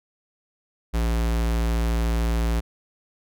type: tone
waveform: square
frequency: 57.1 Hz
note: A#1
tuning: 35 cents flat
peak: -21 dBFS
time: 0.93-2.61 s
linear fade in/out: 20 ms
effects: none